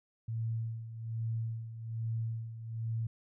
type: tone with tremolo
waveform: sine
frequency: 113.4 Hz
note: A#2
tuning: 47 cents flat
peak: -31 dBFS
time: 0.28-3.07 s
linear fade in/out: 5 ms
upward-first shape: sine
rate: 1.2 Hz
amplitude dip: 70%
effects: none